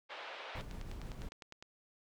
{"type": "band-pass noise", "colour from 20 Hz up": "pink", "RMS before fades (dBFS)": -47, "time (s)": [0.09, 0.62], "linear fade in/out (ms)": 20, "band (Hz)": [520, 3600], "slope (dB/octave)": 24}
{"type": "noise with tremolo", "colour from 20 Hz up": "brown", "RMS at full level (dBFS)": -43, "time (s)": [0.55, 1.29], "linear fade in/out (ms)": 5, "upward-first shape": "triangle", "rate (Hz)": 6.2, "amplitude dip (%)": 35}
{"type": "click train", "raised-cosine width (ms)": 0.2, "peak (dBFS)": -32, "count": 11, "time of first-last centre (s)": [0.61, 1.625], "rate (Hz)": 9.85}
{"effects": []}